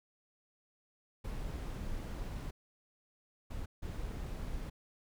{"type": "noise bursts at uneven times", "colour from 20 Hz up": "brown", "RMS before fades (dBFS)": -40, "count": 3, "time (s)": [[1.24, 2.51], [3.5, 3.66], [3.82, 4.7]], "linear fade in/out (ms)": 10, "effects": []}